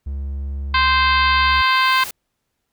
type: tone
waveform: triangle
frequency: 69.3 Hz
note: C#2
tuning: in tune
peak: -21 dBFS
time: 0.06-1.62 s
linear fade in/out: 10 ms
type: harmonic tone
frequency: 521 Hz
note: C5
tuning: 7 cents flat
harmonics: 2 / 3 / 4 / 5 / 6 / 7 / 8 / 9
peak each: -16 / -20 / -22 / -24 / -26 / -27 / -28 / -29 dBFS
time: 0.74-2.04 s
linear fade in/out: 5 ms
type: noise with exponential growth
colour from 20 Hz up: white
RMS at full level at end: -29 dBFS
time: 1.19-2.11 s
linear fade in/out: 5 ms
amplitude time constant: 200 ms
effects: pink hiss -74 dBFS RMS until 2.72 s